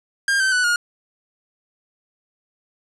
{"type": "tone with pitch steps", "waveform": "45% pulse", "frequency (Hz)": [1606, 1545, 1486.4, 1430], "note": ["G6", "G6", "F#6", "F6"], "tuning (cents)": [41, -26, 7, 41], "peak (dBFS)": -16, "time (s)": [0.28, 0.76], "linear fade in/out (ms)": 2, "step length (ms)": 120, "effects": ["resampled to 24000 Hz", "9-bit"]}